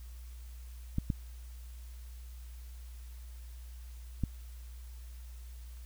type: clicks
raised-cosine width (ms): 5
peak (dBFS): -18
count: 3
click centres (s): 0.984 / 1.102 / 4.237
effects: added 60 Hz sine -44 dBFS peak until 5.85 s + white hiss -61 dBFS RMS until 5.85 s